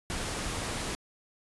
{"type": "noise", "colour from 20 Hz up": "pink", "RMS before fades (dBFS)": -34, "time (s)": [0.1, 0.95], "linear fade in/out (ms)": 0, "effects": ["resampled to 24000 Hz"]}